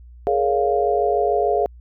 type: chord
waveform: sine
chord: Bb minor seventh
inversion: third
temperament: just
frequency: 419.5 / 466.2 / 559.4 / 699.2 Hz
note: Ab4 / Bb4 / Db5 / F5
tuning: +17 / 0 / +16 / +2 cents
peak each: -20 / -25 / -24 / -20 dBFS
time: 0.27-1.66 s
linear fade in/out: 0 ms
effects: added 60 Hz sine -40 dBFS peak until 1.8 s